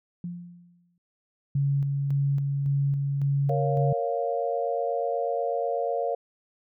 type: tone with exponential decay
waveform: sine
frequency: 174.61 Hz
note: F3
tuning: in tune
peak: -29 dBFS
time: 0.24-0.98 s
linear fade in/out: 2 ms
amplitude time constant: 160 ms
type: tone with tremolo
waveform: sine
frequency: 140 Hz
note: C#3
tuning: 18 cents sharp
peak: -21 dBFS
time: 1.55-3.93 s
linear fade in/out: 5 ms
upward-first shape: square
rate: 1.8 Hz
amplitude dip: 30%
type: chord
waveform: sine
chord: Bb minor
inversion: none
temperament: equal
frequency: 466.2 / 554.4 / 698.5 Hz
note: Bb4 / Db5 / F5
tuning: 0 / 0 / 0 cents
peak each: -29 dBFS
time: 3.49-6.15 s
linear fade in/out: 5 ms
effects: none